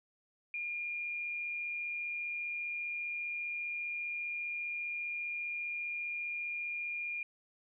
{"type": "tone with amplitude modulation", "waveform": "sine", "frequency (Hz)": 2415, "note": "D7", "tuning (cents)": 48, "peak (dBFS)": -34, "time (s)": [0.54, 7.23], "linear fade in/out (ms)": 2, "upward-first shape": "sine", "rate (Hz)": 155, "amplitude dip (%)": 30, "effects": []}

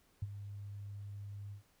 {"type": "tone with ADSR envelope", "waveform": "sine", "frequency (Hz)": 101.2, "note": "G#2", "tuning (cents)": -44, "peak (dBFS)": -32, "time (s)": [0.22, 1.63], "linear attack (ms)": 6, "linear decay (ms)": 33, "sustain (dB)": -11, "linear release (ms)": 110, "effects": ["pink hiss -71 dBFS RMS until 1.8 s"]}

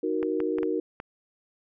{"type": "chord", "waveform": "sine", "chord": "D# minor", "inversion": "none", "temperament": "equal", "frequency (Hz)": [311.1, 370, 466.2], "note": ["D#4", "F#4", "A#4"], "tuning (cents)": [0, 0, 0], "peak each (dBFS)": -29, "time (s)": [0.03, 0.8], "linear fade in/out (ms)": 5}
{"type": "clicks", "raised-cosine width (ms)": 0.5, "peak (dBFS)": -21, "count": 5, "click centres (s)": [0.229, 0.403, 0.585, 0.631, 1.001]}
{"effects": []}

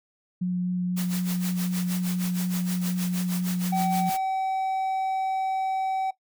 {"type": "tone with vibrato", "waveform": "sine", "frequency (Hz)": 180.1, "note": "F#3", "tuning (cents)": -46, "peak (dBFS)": -23, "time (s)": [0.41, 4.1], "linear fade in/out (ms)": 10, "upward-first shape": "sine", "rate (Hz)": 4, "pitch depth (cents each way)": 8}
{"type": "noise with tremolo", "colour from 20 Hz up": "white", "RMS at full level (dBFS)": -34, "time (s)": [0.96, 4.18], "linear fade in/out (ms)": 20, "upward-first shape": "sine", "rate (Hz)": 6.4, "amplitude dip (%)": 80}
{"type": "tone", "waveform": "triangle", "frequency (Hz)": 764, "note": "G5", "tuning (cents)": -45, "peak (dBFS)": -22, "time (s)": [3.72, 6.11], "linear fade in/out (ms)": 10}
{"effects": ["noise-tail reverb RT60 0.1 s tail -17 dB re dry"]}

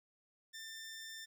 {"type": "tone", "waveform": "15% pulse", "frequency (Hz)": 1788, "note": "A6", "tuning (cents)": 27, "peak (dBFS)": -40, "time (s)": [0.53, 1.26], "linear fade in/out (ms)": 20, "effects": []}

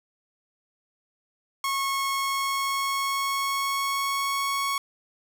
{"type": "tone with pitch glide", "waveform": "sawtooth", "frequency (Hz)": [1094, 1108], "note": ["C#6", "C#6"], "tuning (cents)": [-23, -1], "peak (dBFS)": -21, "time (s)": [1.64, 4.78], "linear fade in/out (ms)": 2, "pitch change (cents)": 22, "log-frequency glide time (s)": [2.16, 4.63], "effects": []}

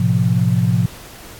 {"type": "chord", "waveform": "sine", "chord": "F major", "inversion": "first", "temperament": "equal with one note detuned", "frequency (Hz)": [110, 128.79, 174.61], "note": ["A2", "C3", "F3"], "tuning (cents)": [0, -27, 0], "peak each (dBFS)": -17, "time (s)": [0, 0.86], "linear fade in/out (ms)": 5, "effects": ["pink hiss -38 dBFS RMS until 1.39 s", "AAC 64 kbps"]}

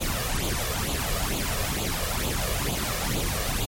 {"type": "noise with flanger", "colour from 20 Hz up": "pink", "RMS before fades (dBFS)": -27, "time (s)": [0, 3.66], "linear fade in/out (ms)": 20, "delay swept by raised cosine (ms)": [0.27, 1.77], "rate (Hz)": 2.2, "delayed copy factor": 0.65, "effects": ["MP3 64 kbps"]}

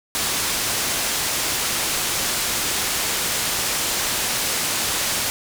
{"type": "low-pass noise", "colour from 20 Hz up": "white", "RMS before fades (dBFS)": -23, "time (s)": [0.15, 5.3], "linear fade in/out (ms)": 0, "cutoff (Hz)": 9800, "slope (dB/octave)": 12, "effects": []}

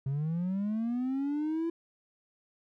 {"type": "linear sweep", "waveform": "triangle", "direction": "up", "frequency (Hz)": [131.8, 337.3], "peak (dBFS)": -26, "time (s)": [0.06, 1.7], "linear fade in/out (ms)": 5, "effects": ["tanh soft clip ceiling -23 dBFS"]}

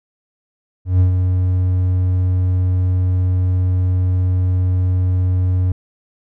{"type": "tone with ADSR envelope", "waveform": "triangle", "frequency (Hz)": 91.5, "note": "F#2", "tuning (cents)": -19, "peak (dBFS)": -6, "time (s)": [0.85, 5.72], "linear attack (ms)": 150, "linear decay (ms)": 110, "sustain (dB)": -5, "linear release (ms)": 4, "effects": []}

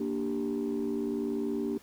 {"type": "chord", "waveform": "sine", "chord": "G minor", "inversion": "first", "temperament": "equal", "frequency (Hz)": [233.1, 293.7, 392], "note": ["Bb3", "D4", "G4"], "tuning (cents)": [0, 0, 0], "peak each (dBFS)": -32, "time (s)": [0, 1.78], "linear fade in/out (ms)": 5, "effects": ["tanh soft clip ceiling -24 dBFS", "pink hiss -57 dBFS RMS until 1.82 s"]}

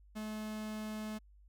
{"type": "tone", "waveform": "45% pulse", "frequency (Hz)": 215.2, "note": "A3", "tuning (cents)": -38, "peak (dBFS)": -39, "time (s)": [0.15, 1.19], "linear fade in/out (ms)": 20, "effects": ["added 50 Hz sine -58 dBFS peak until 1.48 s"]}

